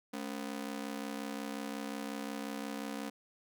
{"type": "ring-modulated tone", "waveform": "sawtooth", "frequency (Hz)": 248.3, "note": "B3", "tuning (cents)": 9, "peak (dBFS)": -31, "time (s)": [0.13, 3.1], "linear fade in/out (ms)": 10, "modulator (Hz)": 32.8, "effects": []}